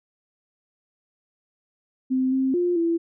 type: tone with pitch steps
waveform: sine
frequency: 259.5 / 264.2 / 352.7 / 335.1 Hz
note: C4 / C4 / F4 / E4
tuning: -14 / +17 / +17 / +29 cents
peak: -19 dBFS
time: 2.1-2.98 s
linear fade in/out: 20 ms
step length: 220 ms
effects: none